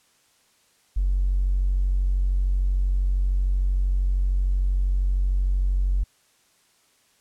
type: tone with tanh clipping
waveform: triangle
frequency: 46.49 Hz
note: F#1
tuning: 9 cents sharp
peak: -18 dBFS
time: 0.96-6.04 s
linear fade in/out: 10 ms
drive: 1 dB
effects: white hiss -62 dBFS RMS until 7.2 s + low-pass 10000 Hz 12 dB/octave